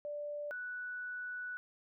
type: tone pair in turn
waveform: sine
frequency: 587.3 / 1479.9 Hz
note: D5 / F#6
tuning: 0 / 0 cents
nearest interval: octave + major third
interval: 1600 cents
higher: second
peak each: -38 / -39 dBFS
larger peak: first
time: 0.05-0.51 / 0.51-1.57 s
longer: second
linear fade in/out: 0 ms
effects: none